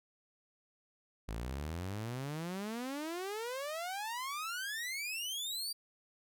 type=exponential sweep; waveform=sawtooth; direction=up; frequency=51.91 to 4765 Hz; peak=-34 dBFS; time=1.28-5.73 s; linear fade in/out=10 ms; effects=none